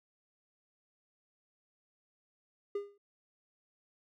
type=tone with exponential decay; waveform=triangle; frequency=405.3 Hz; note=G#4; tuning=42 cents flat; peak=-28 dBFS; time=2.75-2.98 s; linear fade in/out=5 ms; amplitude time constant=50 ms; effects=none